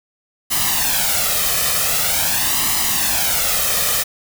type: noise with flanger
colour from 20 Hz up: white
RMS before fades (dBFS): -18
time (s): 0.5-4.04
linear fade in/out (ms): 20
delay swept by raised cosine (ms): 0.99 to 1.64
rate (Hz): 0.45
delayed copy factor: +0.65
effects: none